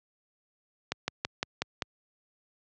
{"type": "slowing click train", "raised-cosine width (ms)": 0.2, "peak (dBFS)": -11, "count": 6, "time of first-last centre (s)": [0.92, 1.822], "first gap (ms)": 160, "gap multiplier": 1.06, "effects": ["high-pass 80 Hz 12 dB/octave", "low-pass 6000 Hz 12 dB/octave"]}